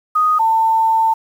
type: tone pair in turn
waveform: sine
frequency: 1244.5 / 894.8 Hz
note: D#6 / A5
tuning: 0 / +29 cents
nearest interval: tritone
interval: 571 cents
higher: first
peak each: -11 dBFS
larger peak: neither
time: 0.15-0.39 / 0.39-1.14 s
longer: second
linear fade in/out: 10 ms
effects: 7-bit